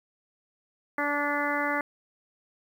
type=harmonic tone; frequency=290 Hz; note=D4; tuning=22 cents flat; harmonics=1 / 2 / 3 / 4 / 5 / 6 / 7; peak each=-33 / -33 / -33 / -33 / -33 / -33 / -33 dBFS; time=0.98-1.81 s; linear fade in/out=2 ms; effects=9-bit